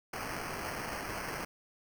white noise with sample-and-hold, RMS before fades -39 dBFS, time 0.13-1.45 s, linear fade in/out 5 ms, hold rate 3675 Hz, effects none

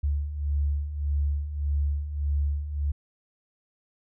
sine beating tone pair, 71 / 72.7 Hz, C#2 / D2, +42 / -17 cents, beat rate 1.7 Hz, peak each -31 / -25 dBFS, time 0.03-2.92 s, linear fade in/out 10 ms, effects none

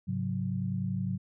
sine tone cluster, 104.9 / 135.7 / 184.7 Hz, G#2 / C#3 / F#3, +18 / -36 / -3 cents, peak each -34 / -35 / -32 dBFS, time 0.07-1.18 s, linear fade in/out 20 ms, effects none

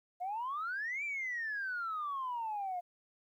sine exponential two-way sweep, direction up then down, 698.5 to 2379 to 698.5 Hz, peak -34 dBFS, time 0.2-2.81 s, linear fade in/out 20 ms, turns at 1.04 s, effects tanh soft clip ceiling -31 dBFS + 12-bit

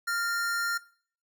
square tone pair together, 1396.9 / 1823.8 Hz, F6 / A#6, 0 / -38 cents, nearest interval perfect fourth, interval 462 cents, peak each -29 / -35 dBFS, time 0.07-0.78 s, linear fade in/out 10 ms, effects noise-tail reverb RT60 0.5 s tail -19 dB re dry

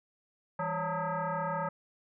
sine tone with frequency modulation, 164.81 Hz, E3, in tune, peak -30 dBFS, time 0.59-1.69 s, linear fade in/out 5 ms, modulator 364 Hz, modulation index 3.5, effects none

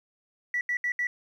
sine tone bursts at uneven times, 1950 Hz, B6, 23 cents flat, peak -24 dBFS, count 4, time 0.54-0.61 / 0.69-0.77 / 0.84-0.92 / 0.99-1.07 s, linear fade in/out 2 ms, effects tanh soft clip ceiling -20 dBFS + 10-bit

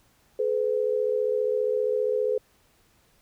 sine tone pair together, 428 / 503 Hz, A4 / B4, -48 / +32 cents, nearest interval minor third, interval 280 cents, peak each -25 dBFS, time 0.39-2.38 s, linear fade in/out 5 ms, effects pink hiss -63 dBFS RMS until 3.21 s

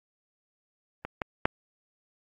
clicks, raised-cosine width 0.5 ms, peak -19 / -14 / -6 dBFS, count 3, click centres 1.05 / 1.218 / 1.455 s, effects AAC 64 kbps

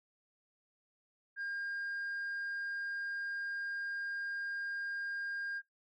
sine tone, 1610 Hz, G6, 46 cents sharp, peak -34 dBFS, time 1.36-5.62 s, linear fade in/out 50 ms, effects noise-tail reverb RT60 0.2 s tail -26 dB re dry + tanh soft clip ceiling -35 dBFS

